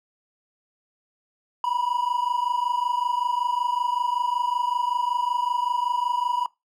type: tone pair together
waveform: triangle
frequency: 960 / 985.3 Hz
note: B5 / B5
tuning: -49 / -4 cents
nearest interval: unison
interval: 45 cents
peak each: -23 dBFS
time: 1.64-6.46 s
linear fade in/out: 2 ms
effects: noise-tail reverb RT60 0.2 s tail -21 dB re dry